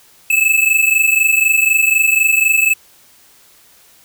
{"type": "tone pair together", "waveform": "square", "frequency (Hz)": [2600, 2624], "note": ["E7", "E7"], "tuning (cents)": [-24, -9], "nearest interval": "unison", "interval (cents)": 15, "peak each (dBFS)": -14, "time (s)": [0.3, 2.74], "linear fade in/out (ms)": 5, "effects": ["white hiss -48 dBFS RMS until 4.04 s"]}